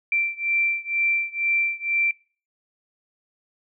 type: beating tone pair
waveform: sine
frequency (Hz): 2349 / 2351.1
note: D7 / D7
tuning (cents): 0 / +1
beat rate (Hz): 2.1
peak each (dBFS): -24 / -25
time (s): 0.12-2.11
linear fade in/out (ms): 2
effects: noise-tail reverb RT60 0.4 s tail -23 dB re dry